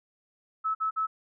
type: tone bursts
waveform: sine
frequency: 1300 Hz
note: E6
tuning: 24 cents flat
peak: -25 dBFS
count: 3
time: 0.64-1.07 s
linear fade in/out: 20 ms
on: 110 ms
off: 50 ms
effects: none